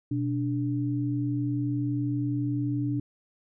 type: tone pair together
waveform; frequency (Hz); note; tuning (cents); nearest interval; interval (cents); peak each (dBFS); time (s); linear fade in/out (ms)
sine; 123.47 / 291.6; B2 / D4; 0 / -12; octave + minor third; 1488; -28; 0.11-3; 5
effects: none